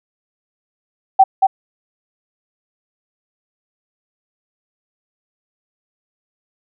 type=tone with echo; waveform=sine; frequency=770 Hz; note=G5; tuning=31 cents flat; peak=-4 dBFS; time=1.19-1.24 s; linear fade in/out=10 ms; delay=230 ms; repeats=1; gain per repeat=-4 dB; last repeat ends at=1.47 s; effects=none